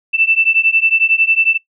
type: beating tone pair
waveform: sine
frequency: 2655 / 2666 Hz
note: E7 / E7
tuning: +12 / +19 cents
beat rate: 11 Hz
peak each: -13 dBFS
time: 0.13-1.58 s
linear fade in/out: 20 ms
effects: noise-tail reverb RT60 0.1 s tail -19 dB re dry